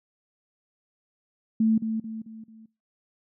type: tone with echo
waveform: sine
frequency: 221.5 Hz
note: A3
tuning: 12 cents sharp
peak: -18 dBFS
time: 1.6-1.78 s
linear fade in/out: 5 ms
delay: 220 ms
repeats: 4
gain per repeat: -7 dB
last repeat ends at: 2.66 s
effects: noise-tail reverb RT60 0.3 s tail -24 dB re dry